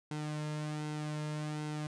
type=tone with flanger; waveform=sawtooth; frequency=151.5 Hz; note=D#3; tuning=46 cents flat; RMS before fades=-38 dBFS; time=0.11-1.87 s; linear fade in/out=2 ms; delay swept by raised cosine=1.7 to 2.67 ms; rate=1.3 Hz; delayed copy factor=-0.55; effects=resampled to 22050 Hz